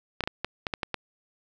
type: clicks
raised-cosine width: 0.3 ms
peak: -12 dBFS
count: 8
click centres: 0.207 / 0.238 / 0.275 / 0.446 / 0.668 / 0.738 / 0.832 / 0.943 s
effects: none